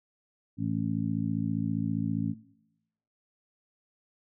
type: harmonic tone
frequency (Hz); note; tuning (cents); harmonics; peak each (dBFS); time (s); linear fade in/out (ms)
55; A1; 0; 2 / 3 / 4 / 5; -33 / -33 / -33 / -33; 0.57-2.35; 50
effects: noise-tail reverb RT60 0.9 s tail -20 dB re dry